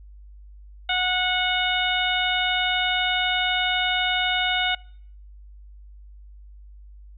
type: harmonic tone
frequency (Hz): 732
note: F#5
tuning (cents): -19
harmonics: 1 / 2 / 3 / 4 / 5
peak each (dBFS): -27 / -27 / -27 / -27 / -27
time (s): 0.89-4.75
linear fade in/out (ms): 5
effects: noise-tail reverb RT60 0.6 s tail -25 dB re dry + added 50 Hz sine -42 dBFS peak until 7.17 s